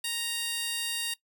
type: tone with high-pass filter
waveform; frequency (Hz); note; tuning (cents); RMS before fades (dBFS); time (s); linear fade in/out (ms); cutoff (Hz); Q
15% pulse; 932.3; A#5; 0; -32; 0.04-1.14; 5; 3800; 0.8
effects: noise-tail reverb RT60 0.1 s tail -20 dB re dry